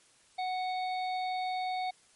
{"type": "harmonic tone", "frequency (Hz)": 740, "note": "F#5", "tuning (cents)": 0, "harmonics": [1, 3, 5, 6], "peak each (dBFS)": [-31, -42, -45, -48], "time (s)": [0.38, 1.91], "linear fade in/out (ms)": 10, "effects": ["white hiss -63 dBFS RMS until 2.15 s", "MP3 48 kbps"]}